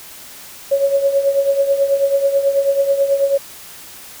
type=tone with tremolo; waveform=sine; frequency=554.4 Hz; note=C#5; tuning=in tune; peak=-9 dBFS; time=0.71-3.38 s; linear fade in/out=10 ms; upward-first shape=triangle; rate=9.2 Hz; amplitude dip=75%; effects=white hiss -37 dBFS RMS until 4.2 s